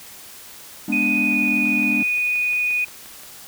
triangle chord, G# diminished, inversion none, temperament equal, 207.7 / 246.9 / 293.7 Hz, G#3 / B3 / D4, 0 / 0 / 0 cents, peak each -23 dBFS, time 0.88-2.03 s, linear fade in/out 5 ms
sine tone with pitch glide, 2489 to 2473 Hz, D#7 to D#7, 0 to -11 cents, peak -18 dBFS, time 0.92-2.85 s, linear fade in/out 10 ms, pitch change -11 cents, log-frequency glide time 1.26-1.32 s
click train, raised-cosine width 0.3 ms, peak -26 dBFS, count 11, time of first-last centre 1.48-3.234 s, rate 5.7 Hz
effects white hiss -41 dBFS RMS until 3.47 s

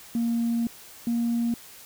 sine tone pair in turn, 233.1 / 234.6 Hz, A#3 / A#3, 0 / +11 cents, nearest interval unison, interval 11 cents, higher second, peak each -21 dBFS, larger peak neither, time 0.15-0.67 / 1.07-1.54 s, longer first, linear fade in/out 2 ms, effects tanh soft clip ceiling -19 dBFS + white hiss -47 dBFS RMS until 1.85 s

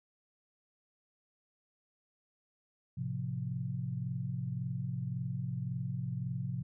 sine chord, F major, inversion first, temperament just, 109.13 / 130.96 / 174.61 Hz, A2 / C3 / F3, -14 / +2 / 0 cents, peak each -40 / -36 / -40 dBFS, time 2.97-6.63 s, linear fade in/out 10 ms, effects none

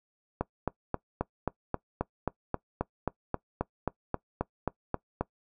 click train, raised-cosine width 1 ms, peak -14 dBFS, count 19, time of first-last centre 0.41-5.21 s, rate 3.75 Hz, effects noise-tail reverb RT60 0.1 s tail -21 dB re dry

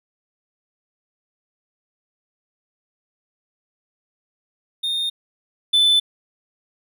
triangle tone pair in turn, 3664 / 3512 Hz, A#7 / A7, -31 / -4 cents, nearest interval minor second, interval 73 cents, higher first, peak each -19 / -11 dBFS, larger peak second, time 4.83-5.1 / 5.73-6 s, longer neither, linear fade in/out 10 ms, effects none

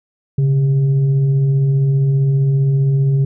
sine tone with frequency modulation, 138.59 Hz, C#3, in tune, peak -11 dBFS, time 0.38-3.25 s, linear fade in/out 5 ms, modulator 262 Hz, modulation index 0.28, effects none

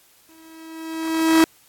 45% pulse tone with exponential growth, 322.9 Hz, E4, 36 cents flat, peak -10 dBFS, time 0.29-1.44 s, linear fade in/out 0 ms, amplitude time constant 250 ms, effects white hiss -55 dBFS RMS until 1.68 s + AAC 64 kbps

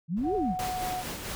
sine exponential two-way sweep, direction up then down, 150 to 440.9 to 150 Hz, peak -26 dBFS, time 0.08-0.56 s, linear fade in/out 50 ms, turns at 0.35 s
brown noise, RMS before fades -43 dBFS, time 0.16-0.59 s, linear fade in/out 20 ms
sine tone with pitch glide, 740 to 734 Hz, F#5 to F#5, 0 to -14 cents, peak -30 dBFS, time 0.23-1.04 s, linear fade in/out 50 ms, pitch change -14 cents, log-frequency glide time 0.49-0.89 s
pink noise with tremolo, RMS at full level -35 dBFS, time 0.59-1.35 s, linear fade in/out 0 ms, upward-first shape sine, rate 4.5 Hz, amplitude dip 40%
effects none

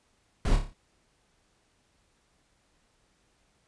brown noise with echo, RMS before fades -24 dBFS, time 0.45-0.56 s, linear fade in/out 2 ms, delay 29 ms, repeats 6, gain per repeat -5 dB, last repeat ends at 0.734 s, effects pink hiss -69 dBFS RMS until 3.67 s + resampled to 22050 Hz

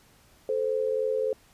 sine tone pair together, 437.2 / 520.5 Hz, A4 / C5, -11 / -9 cents, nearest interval minor third, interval 302 cents, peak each -27 dBFS, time 0.49-1.33 s, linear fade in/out 2 ms, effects pink hiss -59 dBFS RMS until 1.53 s + resampled to 32000 Hz

